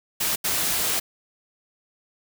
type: noise bursts at uneven times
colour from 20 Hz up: white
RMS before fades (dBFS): -24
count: 2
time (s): 0.2-0.36 / 0.44-1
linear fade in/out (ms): 10
effects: none